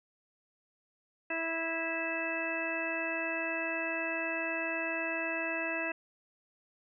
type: harmonic tone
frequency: 328 Hz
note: E4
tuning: 9 cents flat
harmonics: 1 / 2 / 3 / 4 / 5 / 6 / 8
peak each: -40 / -38 / -44 / -47 / -39 / -40 / -36 dBFS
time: 1.3-5.92 s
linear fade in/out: 5 ms
effects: none